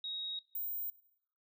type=tone pair in turn; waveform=sine; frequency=3782 / 15128 Hz; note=A#7 / A#9; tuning=+24 / +24 cents; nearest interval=2 octaves; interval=2400 cents; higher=second; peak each=-38 / -35 dBFS; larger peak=second; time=0.04-0.39 / 0.55-0.9 s; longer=neither; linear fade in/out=2 ms; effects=noise-tail reverb RT60 0.7 s tail -18 dB re dry